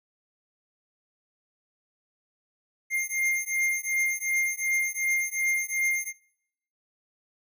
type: beating tone pair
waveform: square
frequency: 2112 / 2114.7 Hz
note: C7 / C7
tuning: +16 / +18 cents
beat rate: 2.7 Hz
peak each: -29 dBFS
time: 2.9-6.13 s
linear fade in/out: 50 ms
effects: noise-tail reverb RT60 0.8 s tail -24 dB re dry